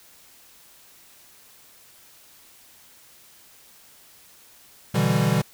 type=chord; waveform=square; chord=E minor seventh; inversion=second; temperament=equal; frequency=123.47 / 146.83 / 164.81 / 196 Hz; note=B2 / D3 / E3 / G3; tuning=0 / 0 / 0 / 0 cents; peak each=-25 dBFS; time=4.94-5.42 s; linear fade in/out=10 ms; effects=white hiss -52 dBFS RMS until 5.53 s

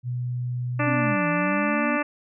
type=tone with pitch glide; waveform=sine; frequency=123.47 to 126.65 Hz; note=B2 to B2; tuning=0 to +44 cents; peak=-25 dBFS; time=0.03-1.17 s; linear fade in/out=50 ms; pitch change=+44 cents; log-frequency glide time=0.7-1.02 s
type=harmonic tone; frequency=293.7 Hz; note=D4; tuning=in tune; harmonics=1 / 2 / 3 / 4 / 5 / 6 / 7 / 8 / 9; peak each=-27 / -28 / -33 / -29 / -33 / -31 / -34 / -35 / -33 dBFS; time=0.79-2.03 s; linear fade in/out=10 ms
type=linear two-way sweep; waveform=sine; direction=down then up; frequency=277.2 to 164.81 to 246.4 Hz; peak=-26 dBFS; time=0.86-1.98 s; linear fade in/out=20 ms; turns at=1.28 s
effects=none

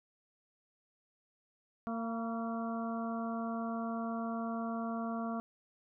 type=harmonic tone with a mistuned harmonic; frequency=228.5 Hz; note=A#3; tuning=34 cents flat; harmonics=1 / 2 / 3 / 4 / 5 / 6; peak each=-36 / -47 / -41 / -51 / -44 / -48 dBFS; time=1.87-5.4 s; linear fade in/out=0 ms; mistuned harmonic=4; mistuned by=+59 cents; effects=none

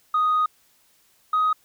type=tone pair in turn; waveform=sine; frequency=1244.5 / 1255.3 Hz; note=D#6 / D#6; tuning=0 / +15 cents; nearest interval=unison; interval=15 cents; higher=second; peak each=-16 dBFS; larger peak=neither; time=0.14-0.46 / 1.33-1.53 s; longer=first; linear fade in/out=5 ms; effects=tanh soft clip ceiling -15 dBFS + white hiss -61 dBFS RMS until 1.64 s

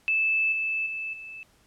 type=tone with level steps; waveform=sine; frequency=2627 Hz; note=E7; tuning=7 cents flat; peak=-21 / -25 / -30 / -38 dBFS; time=0.08-1.43 s; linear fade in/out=0 ms; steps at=0.52 / 0.86 / 1.13 s; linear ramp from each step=5 ms; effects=pink hiss -62 dBFS RMS until 1.66 s + low-pass 12000 Hz 12 dB/octave

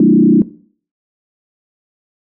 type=tone with frequency modulation; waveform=sine; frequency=262 Hz; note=C4; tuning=2 cents sharp; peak=-5 dBFS; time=0-0.42 s; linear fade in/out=2 ms; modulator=30.5 Hz; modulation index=2.4; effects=noise-tail reverb RT60 0.5 s tail -18 dB re dry

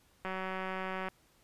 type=click train; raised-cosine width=0.5 ms; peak=-23 dBFS; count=158; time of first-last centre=0.25-1.085 s; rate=188 Hz; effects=pink hiss -67 dBFS RMS until 1.43 s + resampled to 32000 Hz

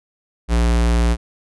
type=tone; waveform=square; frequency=58.27 Hz; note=A#1; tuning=in tune; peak=-14 dBFS; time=0.48-1.17 s; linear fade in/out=50 ms; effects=resampled to 24000 Hz

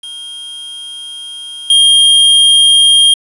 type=tone with level steps; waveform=square; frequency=3221 Hz; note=G7; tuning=46 cents sharp; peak=-25 / -5 dBFS; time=0.03-3.14 s; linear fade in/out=5 ms; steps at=1.7 s; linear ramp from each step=2 ms; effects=resampled to 24000 Hz + 7-bit

